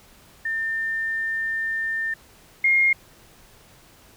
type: tone pair in turn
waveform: sine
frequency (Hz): 1800 / 2135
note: A6 / C7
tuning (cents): +39 / +34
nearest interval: minor third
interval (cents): 295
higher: second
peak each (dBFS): -23 / -15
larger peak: second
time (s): 0.45-2.14 / 2.64-2.93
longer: first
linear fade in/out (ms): 5
effects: pink hiss -52 dBFS RMS until 4.16 s